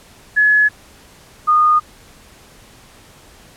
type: tone pair in turn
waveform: sine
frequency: 1700 / 1226.9 Hz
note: G#6 / D#6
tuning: +40 / -25 cents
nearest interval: tritone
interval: 565 cents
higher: first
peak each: -9 dBFS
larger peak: neither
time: 0.36-0.69 / 1.47-1.8 s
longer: neither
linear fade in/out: 20 ms
effects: pink hiss -45 dBFS RMS until 3.56 s + low-pass 12000 Hz 12 dB/octave